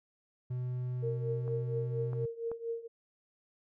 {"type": "tone", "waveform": "triangle", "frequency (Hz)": 125.1, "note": "B2", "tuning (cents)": 23, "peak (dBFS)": -31, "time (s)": [0.5, 2.26], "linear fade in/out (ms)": 10}
{"type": "tone with tremolo", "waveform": "sine", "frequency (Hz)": 461.5, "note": "A#4", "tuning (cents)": -17, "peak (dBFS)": -31, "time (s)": [1.02, 2.88], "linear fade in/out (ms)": 20, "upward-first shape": "triangle", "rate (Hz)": 4.3, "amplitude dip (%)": 90}
{"type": "clicks", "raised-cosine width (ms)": 1, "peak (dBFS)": [-34, -31, -31], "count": 3, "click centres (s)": [1.479, 2.132, 2.516]}
{"effects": []}